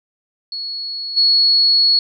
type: tone with level steps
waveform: sine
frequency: 4360 Hz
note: C#8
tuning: 29 cents flat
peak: -23 / -10 dBFS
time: 0.52-1.99 s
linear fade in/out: 2 ms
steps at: 1.16 s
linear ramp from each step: 20 ms
effects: none